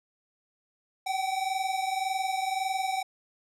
square tone pair together, 759.2 / 781 Hz, F#5 / G5, +44 / -7 cents, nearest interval unison, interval 49 cents, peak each -30 / -33 dBFS, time 1.06-3.03 s, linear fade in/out 10 ms, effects low-pass 11000 Hz 12 dB/octave

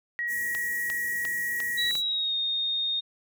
sine tone, 1905 Hz, A#6, 37 cents sharp, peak -27 dBFS, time 0.19-1.91 s, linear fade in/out 0 ms
white band-stop noise, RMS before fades -39 dBFS, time 0.27-2.03 s, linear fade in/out 50 ms, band 460 to 6000 Hz, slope 48 dB/octave
click train, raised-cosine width 0.2 ms, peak -19 dBFS, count 5, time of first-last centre 0.55-1.954 s, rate 2.85 Hz
sine tone with pitch glide, 3909 to 3690 Hz, B7 to A#7, -19 to -18 cents, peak -25 dBFS, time 1.77-3.01 s, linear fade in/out 20 ms, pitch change -99 cents, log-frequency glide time 1.96-2.35 s
effects none

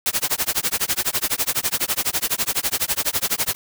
white noise with tremolo, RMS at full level -19 dBFS, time 0.06-3.55 s, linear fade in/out 0 ms, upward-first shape sine, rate 12 Hz, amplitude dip 100%, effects none

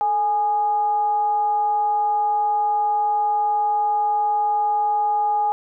sine tone with frequency modulation, 830.6 Hz, G#5, in tune, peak -17 dBFS, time 0.01-5.52 s, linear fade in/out 0 ms, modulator 392 Hz, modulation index 0.24, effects none

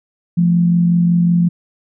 sine tone pair together, 172.7 / 218.1 Hz, F3 / A3, -19 / -15 cents, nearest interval major third, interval 404 cents, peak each -10 / -22 dBFS, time 0.37-1.49 s, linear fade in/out 10 ms, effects none

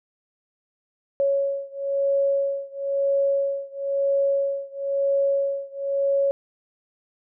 sine beating tone pair, 554.4 / 555.4 Hz, C#5 / C#5, 0 / +3 cents, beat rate 1 Hz, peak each -23 / -24 dBFS, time 1.2-6.31 s, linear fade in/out 0 ms, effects none

